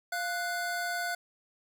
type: tone pair together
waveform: square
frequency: 698.5 / 1480.1 Hz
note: F5 / F#6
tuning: 0 / 0 cents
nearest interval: octave + minor second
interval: 1300 cents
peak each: -35 / -34 dBFS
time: 0.12-1.15 s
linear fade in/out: 5 ms
effects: none